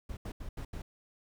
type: noise bursts at uneven times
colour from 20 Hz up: brown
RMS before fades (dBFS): -40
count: 5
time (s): 0.09-0.17 / 0.25-0.32 / 0.4-0.49 / 0.57-0.65 / 0.73-0.82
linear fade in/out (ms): 5
effects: none